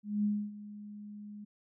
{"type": "tone with ADSR envelope", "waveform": "sine", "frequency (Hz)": 207.7, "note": "G#3", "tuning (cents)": 0, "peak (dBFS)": -26, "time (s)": [0.03, 1.45], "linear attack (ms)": 210, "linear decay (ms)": 270, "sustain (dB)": -17, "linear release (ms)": 12, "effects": []}